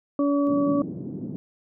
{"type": "harmonic tone", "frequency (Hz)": 284.8, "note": "C#4", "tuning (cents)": 47, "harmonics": [1, 2, 4], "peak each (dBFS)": [-20, -26, -32], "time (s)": [0.19, 0.82], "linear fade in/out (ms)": 2}
{"type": "band-pass noise", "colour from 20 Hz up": "white", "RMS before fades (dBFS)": -33, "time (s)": [0.47, 1.36], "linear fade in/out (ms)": 0, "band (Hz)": [150, 280], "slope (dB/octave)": 24}
{"effects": []}